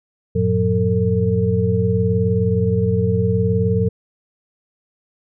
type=tone cluster; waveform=sine; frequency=94.2 / 113.5 / 180.7 / 451.1 Hz; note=F#2 / A#2 / F#3 / A4; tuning=+32 / -46 / -41 / +43 cents; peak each=-20 dBFS; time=0.35-3.89 s; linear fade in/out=10 ms; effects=none